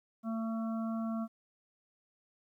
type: harmonic tone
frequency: 224.8 Hz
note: A3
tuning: 37 cents sharp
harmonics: 1 / 3 / 5 / 6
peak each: -33 / -43 / -47 / -49 dBFS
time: 0.23-1.28 s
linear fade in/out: 50 ms
effects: 12-bit